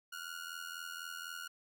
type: ring-modulated tone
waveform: sawtooth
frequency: 1433 Hz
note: F6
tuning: 44 cents sharp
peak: -36 dBFS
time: 0.12-1.48 s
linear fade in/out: 10 ms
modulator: 42 Hz
effects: none